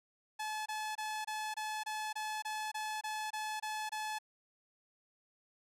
sawtooth tone bursts, 860 Hz, A5, 40 cents flat, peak -33 dBFS, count 13, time 0.39-4.188 s, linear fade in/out 10 ms, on 270 ms, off 24 ms, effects low-pass 12000 Hz 12 dB/octave

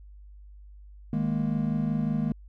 triangle chord, D# suspended fourth, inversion none, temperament equal, 155.56 / 207.7 / 233.1 Hz, D#3 / G#3 / A#3, 0 / 0 / 0 cents, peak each -27 dBFS, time 1.13-2.32 s, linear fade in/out 2 ms, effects added 50 Hz sine -45 dBFS peak until 2.48 s

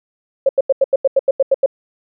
sine tone bursts, 541 Hz, C#5, 42 cents flat, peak -8 dBFS, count 11, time 0.46-1.661 s, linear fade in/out 5 ms, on 31 ms, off 86 ms, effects none

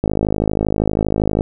click train, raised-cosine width 2 ms, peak -3 dBFS, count 73, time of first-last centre 0.04-1.409 s, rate 52.6 Hz, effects none

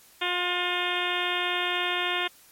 harmonic tone with a mistuned harmonic, 356.7 Hz, F4, 37 cents sharp, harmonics 1 / 2 / 3 / 4 / 5 / 6 / 7 / 8 / 9 / 10, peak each -34 / -34 / -34 / -34 / -34 / -34 / -34 / -34 / -34 / -34 dBFS, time 0.21-2.28 s, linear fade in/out 10 ms, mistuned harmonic 3, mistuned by -22 cents, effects white hiss -55 dBFS RMS until 2.51 s + MP3 64 kbps

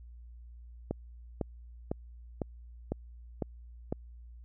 click train, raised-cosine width 2 ms, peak -18 dBFS, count 7, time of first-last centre 0.91-3.925 s, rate 1.99 Hz, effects added 59 Hz sine -47 dBFS peak until 4.44 s

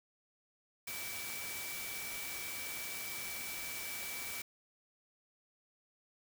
sine tone in noise, 2306 Hz, D7, 32 cents flat, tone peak -45 dBFS, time 0.87-4.42 s, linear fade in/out 5 ms, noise white, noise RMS -43 dBFS, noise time 0.87-4.42 s, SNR -5 dB, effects none

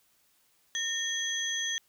sine tone cluster, 1831 / 3310 / 6150 Hz, A#6 / G#7 / G8, -32 / -6 / -34 cents, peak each -34 / -32 / -34 dBFS, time 0.75-1.78 s, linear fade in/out 0 ms, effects tanh soft clip ceiling -20 dBFS + white hiss -68 dBFS RMS until 1.88 s

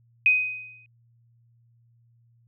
sine tone with exponential decay, 2506 Hz, D#7, 12 cents sharp, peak -13 dBFS, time 0.26-0.86 s, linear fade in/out 1 ms, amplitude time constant 130 ms, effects added 117 Hz sine -58 dBFS peak until 2.47 s

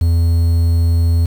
triangle tone with quantisation, 84 Hz, E2, 33 cents sharp, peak -8 dBFS, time 0.01-1.26 s, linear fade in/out 5 ms, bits 6, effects none

